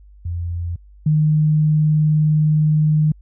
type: tone pair in turn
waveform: sine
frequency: 86 / 153.23 Hz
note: F2 / D#3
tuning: -26 / -26 cents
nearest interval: minor seventh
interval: 1000 cents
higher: second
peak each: -21 / -12 dBFS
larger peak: second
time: 0.25-0.76 / 1.06-3.12 s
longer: second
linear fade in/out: 5 ms
effects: added 50 Hz sine -42 dBFS peak until 3.21 s